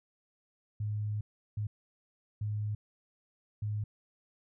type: tone bursts at uneven times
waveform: sine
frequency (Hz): 105.4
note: G#2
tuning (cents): +26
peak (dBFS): -31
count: 4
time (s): 0.8-1.21 / 1.57-1.67 / 2.41-2.75 / 3.62-3.84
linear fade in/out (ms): 5
effects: none